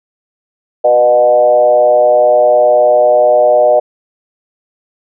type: tone with frequency modulation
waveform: sine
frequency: 612 Hz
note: D#5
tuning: 29 cents flat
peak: -5 dBFS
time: 0.84-3.8 s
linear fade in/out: 10 ms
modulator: 121 Hz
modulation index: 0.89
effects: none